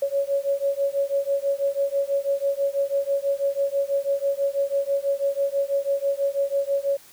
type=beating tone pair; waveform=sine; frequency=554 / 560.1 Hz; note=C#5 / C#5; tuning=-1 / +18 cents; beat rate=6.1 Hz; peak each=-24 / -24 dBFS; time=0.02-6.97 s; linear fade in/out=5 ms; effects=white hiss -50 dBFS RMS until 7.12 s